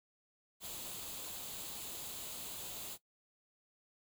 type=noise with comb filter; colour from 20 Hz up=white; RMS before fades=-45 dBFS; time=0.6-2.98 s; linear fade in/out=50 ms; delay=0.27 ms; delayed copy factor=+0.55; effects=noise-tail reverb RT60 0.1 s tail -17 dB re dry